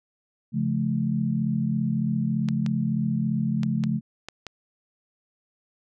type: chord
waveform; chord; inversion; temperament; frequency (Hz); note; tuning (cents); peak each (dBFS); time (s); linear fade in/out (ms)
sine; Db augmented; none; just; 138.59 / 173.24 / 216.5; Db3 / F3 / A3; 0 / -14 / -28; -27 / -28 / -25; 0.52-4.01; 50
type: clicks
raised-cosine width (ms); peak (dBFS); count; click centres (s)
0.2; -18; 6; 2.487 / 2.663 / 3.633 / 3.838 / 4.286 / 4.467
effects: none